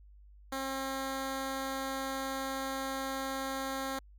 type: tone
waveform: 10% pulse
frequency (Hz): 268.1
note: C4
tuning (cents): +42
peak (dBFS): -26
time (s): 0.52-3.99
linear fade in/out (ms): 5
effects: added 50 Hz sine -53 dBFS peak until 4.18 s